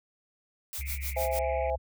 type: noise with tremolo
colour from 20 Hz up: blue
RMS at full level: -35 dBFS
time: 0.73-1.39 s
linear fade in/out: 0 ms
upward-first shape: sine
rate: 6.6 Hz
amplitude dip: 100%
type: tone with pitch glide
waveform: sine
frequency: 69 to 67.5 Hz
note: C#2 to C#2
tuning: -7 to -45 cents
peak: -33 dBFS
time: 0.78-1.78 s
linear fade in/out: 20 ms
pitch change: -38 cents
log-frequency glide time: 0.96-1.07 s
type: band-pass noise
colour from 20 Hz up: white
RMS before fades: -45 dBFS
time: 0.81-1.7 s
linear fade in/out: 0 ms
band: 2100 to 2400 Hz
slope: 96 dB/octave
type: chord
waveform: sine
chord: C augmented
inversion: none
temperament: equal with one note detuned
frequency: 523.3 / 659.3 / 826.3 Hz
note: C5 / E5 / G#5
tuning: 0 / 0 / -9 cents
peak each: -31 / -31 / -33 dBFS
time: 1.16-1.76 s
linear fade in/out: 10 ms
effects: none